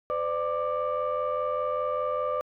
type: tone cluster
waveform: sine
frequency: 509 / 594 / 1183 Hz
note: C5 / D5 / D6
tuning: -48 / +20 / +12 cents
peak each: -29 dBFS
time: 0.1-2.41 s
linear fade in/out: 0 ms
effects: tanh soft clip ceiling -20 dBFS